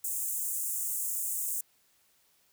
pink high-pass noise, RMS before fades -33 dBFS, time 0.04-1.61 s, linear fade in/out 5 ms, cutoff 7200 Hz, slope 48 dB/octave, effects white hiss -68 dBFS RMS until 2.52 s

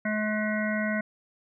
harmonic tone, 213.3 Hz, G#3, 46 cents sharp, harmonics 1 / 3 / 5 / 7 / 9 / 10, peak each -28 / -32 / -41 / -33 / -34 / -39 dBFS, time 0.05-1.01 s, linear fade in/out 5 ms, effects none

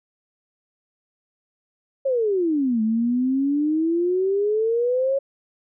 sine exponential two-way sweep, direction down then up, 554.4 to 216 to 554.4 Hz, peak -18 dBFS, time 2.05-5.19 s, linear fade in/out 10 ms, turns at 2.82 s, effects none

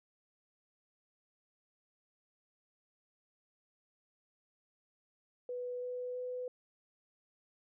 sine tone with pitch steps, 493.9 / 497 / 500.2 Hz, B4 / B4 / B4, 0 / +11 / +22 cents, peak -37 dBFS, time 5.49-6.48 s, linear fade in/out 2 ms, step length 330 ms, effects none

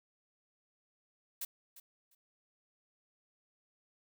blue noise with echo, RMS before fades -39 dBFS, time 1.41-1.45 s, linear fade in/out 5 ms, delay 350 ms, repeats 2, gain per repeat -15 dB, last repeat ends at 2.15 s, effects none

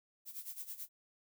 violet noise with tremolo, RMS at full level -43 dBFS, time 0.25-0.89 s, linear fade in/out 50 ms, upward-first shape sine, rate 9.2 Hz, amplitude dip 80%, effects none

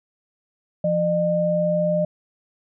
sine tone pair together, 172.06 / 607 Hz, F3 / D#5, -26 / -43 cents, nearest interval octave + minor seventh, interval 2183 cents, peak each -23 / -19 dBFS, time 0.84-2.05 s, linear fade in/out 5 ms, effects none

